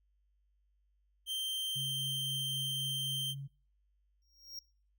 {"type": "tone", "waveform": "45% pulse", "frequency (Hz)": 3139, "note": "G7", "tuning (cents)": 2, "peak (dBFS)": -34, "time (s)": [1.26, 3.35], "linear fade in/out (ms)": 50}
{"type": "tone with tremolo", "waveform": "sine", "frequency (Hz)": 138.5, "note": "C#3", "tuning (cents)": -1, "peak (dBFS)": -39, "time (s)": [1.75, 3.48], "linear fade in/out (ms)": 20, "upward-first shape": "triangle", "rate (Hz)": 3.8, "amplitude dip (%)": 25}
{"type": "tone with exponential growth", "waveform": "square", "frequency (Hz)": 5588, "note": "F8", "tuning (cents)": 0, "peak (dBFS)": -40, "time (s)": [4.22, 4.59], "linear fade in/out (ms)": 1, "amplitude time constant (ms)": 79}
{"effects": ["noise-tail reverb RT60 0.4 s tail -23 dB re dry", "added 50 Hz sine -70 dBFS peak until 4.98 s"]}